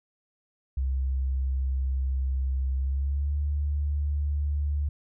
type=tone with pitch glide; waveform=sine; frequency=66 to 72.81 Hz; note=C2 to D2; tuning=+16 to -14 cents; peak=-24 dBFS; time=0.77-4.89 s; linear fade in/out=5 ms; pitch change=+170 cents; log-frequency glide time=2.76-3.36 s; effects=none